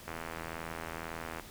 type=click train; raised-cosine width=0.5 ms; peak=-24 dBFS; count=109; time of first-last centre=0.08-1.397 s; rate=82 Hz; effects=pink hiss -50 dBFS RMS until 1.5 s